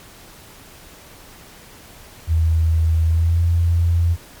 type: tone with pitch glide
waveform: sine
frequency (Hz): 81 to 84.88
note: E2 to F2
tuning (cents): -30 to -49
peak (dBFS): -13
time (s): 2.27-4.17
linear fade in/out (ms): 50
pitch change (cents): +81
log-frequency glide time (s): 3.06-3.41
effects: pink hiss -43 dBFS RMS until 4.4 s + MP3 96 kbps